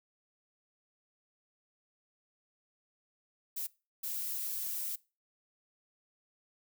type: noise bursts at uneven times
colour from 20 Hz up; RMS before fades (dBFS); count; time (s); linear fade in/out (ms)
violet; -37; 2; 3.56-3.67 / 4.03-4.96; 10
effects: noise-tail reverb RT60 0.3 s tail -22 dB re dry